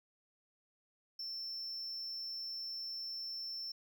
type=tone; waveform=triangle; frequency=5370 Hz; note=E8; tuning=31 cents sharp; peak=-39 dBFS; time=1.19-3.72 s; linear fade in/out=5 ms; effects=none